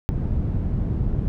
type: low-pass noise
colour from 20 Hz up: white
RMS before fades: -23 dBFS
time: 0.09-1.28 s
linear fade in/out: 0 ms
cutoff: 120 Hz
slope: 12 dB/octave
effects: none